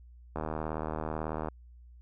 click train, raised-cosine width 1 ms, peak -20 dBFS, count 89, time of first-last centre 0.36-1.485 s, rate 78.2 Hz, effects added 60 Hz sine -50 dBFS peak until 2.01 s

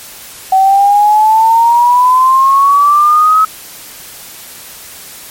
sine exponential sweep, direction up, 757 to 1289 Hz, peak -4 dBFS, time 0.52-3.45 s, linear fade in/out 5 ms, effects white hiss -31 dBFS RMS until 5.3 s + MP3 64 kbps

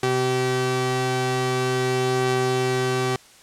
sawtooth tone pair together, 128.38 / 384.7 Hz, C3 / G4, -32 / -33 cents, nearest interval octave + perfect fifth, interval 1899 cents, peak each -21 / -18 dBFS, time 0.03-3.16 s, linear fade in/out 2 ms, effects white hiss -50 dBFS RMS until 3.42 s + low-pass 9000 Hz 12 dB/octave

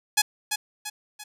5% pulse tone with echo, 842 Hz, G#5, 24 cents sharp, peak -5 dBFS, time 0.17-0.22 s, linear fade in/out 10 ms, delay 340 ms, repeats 3, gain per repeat -7 dB, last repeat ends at 1.24 s, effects none

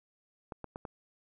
clicks, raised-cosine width 1 ms, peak -26 dBFS, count 4, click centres 0.522 / 0.643 / 0.759 / 0.852 s, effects none

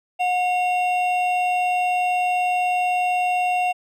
triangle tone pair together, 725 / 2748 Hz, F#5 / F7, -35 / -29 cents, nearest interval octave + major seventh, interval 2306 cents, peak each -17 / -25 dBFS, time 0.19-3.73 s, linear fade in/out 20 ms, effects none

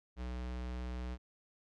square tone, 61.74 Hz, B1, in tune, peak -39 dBFS, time 0.16-1.18 s, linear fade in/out 50 ms, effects low-pass 5000 Hz 12 dB/octave

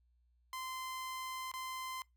sawtooth tone with dropouts, 1036 Hz, C6, 17 cents flat, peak -37 dBFS, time 0.53-2.02 s, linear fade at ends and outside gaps 1 ms, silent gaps 1.516-1.538 s, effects noise-tail reverb RT60 0.2 s tail -24 dB re dry + added 60 Hz sine -69 dBFS peak until 2.16 s

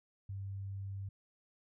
sine tone, 98 Hz, G2, in tune, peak -39 dBFS, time 0.29-1.09 s, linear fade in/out 5 ms, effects none

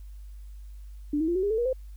sine tone with pitch steps, 293.7 / 318.4 / 345.3 / 374.3 / 405.9 / 440.1 / 477.1 / 517.3 Hz, D4 / D#4 / F4 / F#4 / G#4 / A4 / A#4 / C5, 0 / +40 / -20 / +20 / -40 / 0 / +40 / -20 cents, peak -23 dBFS, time 1.13-1.73 s, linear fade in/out 5 ms, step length 75 ms, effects added 50 Hz sine -40 dBFS peak until 1.96 s + white hiss -66 dBFS RMS until 1.96 s

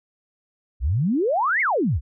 sine exponential two-way sweep, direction up then down, 55 to 2239 to 55 Hz, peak -18 dBFS, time 0.8-2.01 s, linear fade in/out 50 ms, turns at 1.61 s, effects none

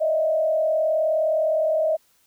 sine tone with frequency modulation, 630 Hz, D#5, 21 cents sharp, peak -18 dBFS, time 0-1.97 s, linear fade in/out 20 ms, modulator 39.4 Hz, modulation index 0.73, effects white hiss -62 dBFS RMS until 2.26 s

